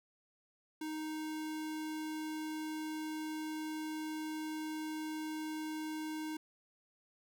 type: tone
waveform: square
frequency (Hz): 311.1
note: D#4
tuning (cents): 0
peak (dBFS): -39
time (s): 0.81-6.37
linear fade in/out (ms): 5
effects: none